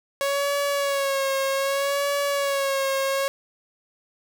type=tone with vibrato; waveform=sawtooth; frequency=554.4 Hz; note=C#5; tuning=in tune; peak=-18 dBFS; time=0.21-3.28 s; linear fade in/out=0 ms; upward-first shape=sine; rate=0.64 Hz; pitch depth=43 cents each way; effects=none